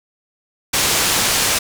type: low-pass noise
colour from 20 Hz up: white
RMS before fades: -17 dBFS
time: 0.73-1.59 s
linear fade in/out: 10 ms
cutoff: 8400 Hz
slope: 12 dB/octave
effects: none